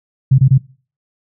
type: tone bursts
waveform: sine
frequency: 133.1 Hz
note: C3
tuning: 30 cents sharp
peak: -5 dBFS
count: 3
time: 0.31-0.581 s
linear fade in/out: 10 ms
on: 75 ms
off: 23 ms
effects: noise-tail reverb RT60 0.4 s tail -22 dB re dry

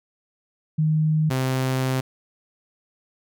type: tone pair in turn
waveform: sine / sawtooth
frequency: 155.56 / 130.54 Hz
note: D#3 / C3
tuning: 0 / -4 cents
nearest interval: minor third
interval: 304 cents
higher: first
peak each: -17 dBFS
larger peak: neither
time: 0.78-1.3 / 1.3-2.01 s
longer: second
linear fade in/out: 10 ms
effects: none

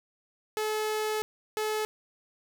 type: tone bursts at uneven times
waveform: sawtooth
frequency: 430 Hz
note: A4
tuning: 40 cents flat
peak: -24 dBFS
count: 2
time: 0.57-1.22 / 1.57-1.85 s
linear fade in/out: 0 ms
effects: none

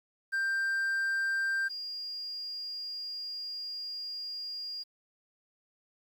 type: tone pair in turn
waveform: triangle / sine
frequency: 1575 / 4830 Hz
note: G6 / D8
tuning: +8 / +48 cents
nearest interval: octave + perfect fifth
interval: 1940 cents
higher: second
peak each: -26 / -36 dBFS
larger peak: first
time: 0.32-1.69 / 1.69-4.84 s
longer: second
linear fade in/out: 20 ms
effects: 10-bit

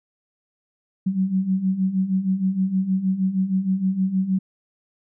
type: beating tone pair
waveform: sine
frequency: 185 / 191.4 Hz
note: F#3 / G3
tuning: 0 / -41 cents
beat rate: 6.4 Hz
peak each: -25 / -20 dBFS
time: 1.06-4.39 s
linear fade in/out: 10 ms
effects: none

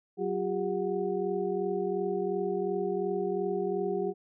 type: tone cluster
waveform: sine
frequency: 186.4 / 358.1 / 400.9 / 733 Hz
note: F#3 / F4 / G4 / F#5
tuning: +13 / +43 / +39 / -16 cents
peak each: -36 / -33 / -30 / -39 dBFS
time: 0.17-4.14 s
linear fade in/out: 50 ms
effects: none

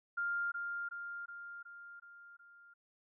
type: tone with echo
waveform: sine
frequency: 1400 Hz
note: F6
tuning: 4 cents sharp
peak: -33 dBFS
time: 0.17-0.52 s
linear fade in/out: 10 ms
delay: 370 ms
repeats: 6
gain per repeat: -4 dB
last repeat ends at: 2.74 s
effects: none

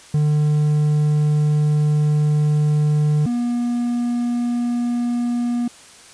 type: tone pair in turn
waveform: triangle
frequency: 150 / 240.2 Hz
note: D3 / B3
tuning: +37 / -48 cents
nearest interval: minor sixth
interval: 815 cents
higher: second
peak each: -12 / -16 dBFS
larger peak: first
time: 0.14-3.26 / 3.26-5.68 s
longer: first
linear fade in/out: 5 ms
effects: white hiss -44 dBFS RMS until 6.13 s + resampled to 22050 Hz

